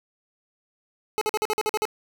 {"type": "tone bursts", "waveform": "25% pulse", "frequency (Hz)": 428.2, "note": "A4", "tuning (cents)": -47, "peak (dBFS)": -18, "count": 9, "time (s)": [1.18, 1.853], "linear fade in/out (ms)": 0, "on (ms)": 33, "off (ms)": 47, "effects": []}